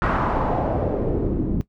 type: noise with low-pass filter sweep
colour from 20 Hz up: pink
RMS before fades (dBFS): -22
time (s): 0.02-1.61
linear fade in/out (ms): 0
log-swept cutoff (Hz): 1400 to 240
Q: 2.4
effects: noise-tail reverb RT60 0.1 s tail -17 dB re dry